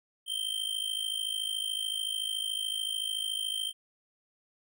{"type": "tone with amplitude modulation", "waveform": "square", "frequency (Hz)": 3136, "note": "G7", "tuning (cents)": 0, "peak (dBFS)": -28, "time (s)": [0.26, 3.73], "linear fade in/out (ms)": 50, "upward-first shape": "sine", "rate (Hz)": 53.7, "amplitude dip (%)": 80, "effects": []}